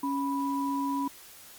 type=tone pair together; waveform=sine; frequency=277.2 / 983.8 Hz; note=C#4 / B5; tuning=0 / -7 cents; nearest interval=octave + minor seventh; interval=2193 cents; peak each=-29 / -31 dBFS; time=0.03-1.08 s; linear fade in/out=5 ms; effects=white hiss -50 dBFS RMS until 1.58 s + Opus 32 kbps